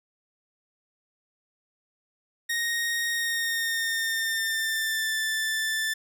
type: tone with pitch glide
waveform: sawtooth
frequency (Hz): 1864.7 to 1764.1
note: A#6 to A6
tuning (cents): 0 to +4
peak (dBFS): -22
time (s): 2.49-5.94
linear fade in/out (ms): 10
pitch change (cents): -96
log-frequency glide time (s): 3.11-5.17
effects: none